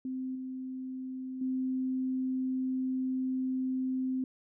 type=tone with level steps; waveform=sine; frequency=259.2 Hz; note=C4; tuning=16 cents flat; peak=-33 / -36 / -29 dBFS; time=0.05-4.24 s; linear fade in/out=2 ms; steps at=0.35 / 1.41 s; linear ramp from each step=5 ms; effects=none